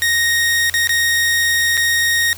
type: tone with dropouts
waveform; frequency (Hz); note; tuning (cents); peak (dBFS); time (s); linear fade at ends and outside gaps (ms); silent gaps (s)
sawtooth; 1864.7; A#6; 0; -10; 0.02-2.33; 0; 0.698-0.74 / 0.873-0.893 / 1.771-1.776
effects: added 86 Hz sine -37 dBFS peak until 2.37 s + white hiss -36 dBFS RMS until 2.37 s